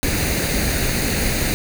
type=noise with comb filter; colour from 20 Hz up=pink; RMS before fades=-20 dBFS; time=0.03-1.54 s; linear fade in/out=0 ms; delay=0.46 ms; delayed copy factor=+0.6; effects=none